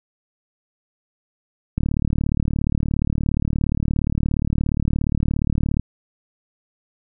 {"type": "click train", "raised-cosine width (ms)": 5, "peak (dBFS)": -8, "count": 150, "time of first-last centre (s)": [1.78, 5.796], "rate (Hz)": 37.1, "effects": []}